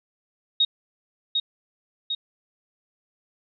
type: tone with echo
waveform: sine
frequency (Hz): 3748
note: A#7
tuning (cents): +9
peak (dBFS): -16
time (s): 0.6-0.65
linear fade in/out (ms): 5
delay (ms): 750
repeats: 2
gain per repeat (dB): -4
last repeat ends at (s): 2.15
effects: none